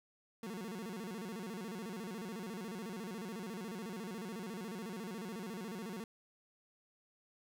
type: tone with vibrato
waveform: 30% pulse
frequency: 203.9 Hz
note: G#3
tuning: 32 cents flat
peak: -39 dBFS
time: 0.43-6.04 s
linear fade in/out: 2 ms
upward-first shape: square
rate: 14 Hz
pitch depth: 190 cents each way
effects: none